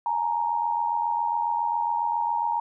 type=tone pair together; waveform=sine; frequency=845 / 932.3 Hz; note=G#5 / A#5; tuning=+30 / 0 cents; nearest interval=major second; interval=170 cents; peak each=-28 / -24 dBFS; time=0.06-2.6 s; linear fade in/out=2 ms; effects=none